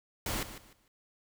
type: noise with echo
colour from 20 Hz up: pink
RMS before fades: -34 dBFS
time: 0.26-0.43 s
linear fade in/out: 2 ms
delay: 150 ms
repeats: 3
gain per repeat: -12 dB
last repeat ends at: 0.88 s
effects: none